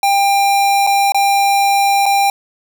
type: tone with dropouts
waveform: square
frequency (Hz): 796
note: G5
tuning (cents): +26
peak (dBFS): -11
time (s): 0.03-2.3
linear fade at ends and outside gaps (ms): 2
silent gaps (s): 0.867-0.872 / 1.121-1.145 / 2.057-2.062
effects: none